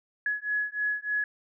sine beating tone pair, 1687 / 1690.3 Hz, G#6 / G#6, +27 / +30 cents, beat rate 3.3 Hz, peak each -30 dBFS, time 0.26-1.24 s, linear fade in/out 2 ms, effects none

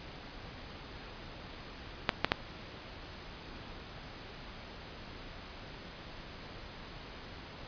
clicks, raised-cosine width 0.3 ms, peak -8 dBFS, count 3, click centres 2.092 / 2.246 / 2.319 s, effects pink hiss -47 dBFS RMS until 7.67 s + resampled to 11025 Hz

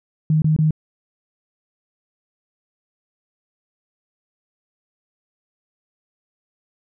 sine tone bursts, 155.56 Hz, D#3, in tune, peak -13 dBFS, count 3, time 0.3-0.708 s, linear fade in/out 2 ms, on 120 ms, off 24 ms, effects none

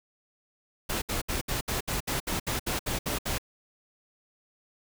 pink noise bursts, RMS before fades -30 dBFS, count 13, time 0.89-3.384 s, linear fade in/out 10 ms, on 130 ms, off 67 ms, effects none

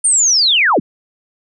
sine linear sweep, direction down, 9090 to 115.8 Hz, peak -9 dBFS, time 0.04-0.8 s, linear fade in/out 10 ms, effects none

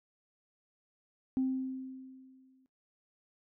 sine tone with exponential decay, 261.5 Hz, C4, 1 cent flat, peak -25 dBFS, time 1.37-2.66 s, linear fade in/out 0 ms, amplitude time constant 280 ms, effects noise-tail reverb RT60 0.2 s tail -19 dB re dry + tanh soft clip ceiling -23 dBFS

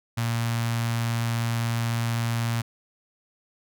sawtooth tone with notch filter, 116.3 Hz, A#2, 4 cents flat, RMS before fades -26 dBFS, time 0.17-2.62 s, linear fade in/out 10 ms, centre 410 Hz, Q 0.61, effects none

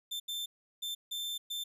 40% pulse tone bursts at uneven times, 3558 Hz, A7, 19 cents sharp, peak -34 dBFS, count 5, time 0.11-0.2 / 0.28-0.46 / 0.82-0.95 / 1.11-1.38 / 1.5-1.64 s, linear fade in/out 10 ms, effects none

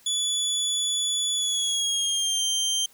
25% pulse tone with pitch glide, 3435 to 3150 Hz, A7 to G7, -42 to +8 cents, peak -19 dBFS, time 0.06-2.86 s, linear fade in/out 5 ms, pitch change -150 cents, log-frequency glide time 1.35-2.42 s, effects white hiss -56 dBFS RMS until 2.93 s

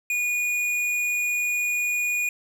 triangle tone with tanh clipping, 2451 Hz, D#7, 27 cents flat, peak -24 dBFS, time 0.1-2.29 s, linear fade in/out 2 ms, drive 17 dB, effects none

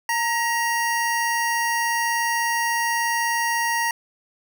square tone pair together, 923.5 / 1900 Hz, A#5 / A#6, -16 / +33 cents, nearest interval octave, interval 1249 cents, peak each -24 dBFS, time 0.09-3.91 s, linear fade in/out 2 ms, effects none

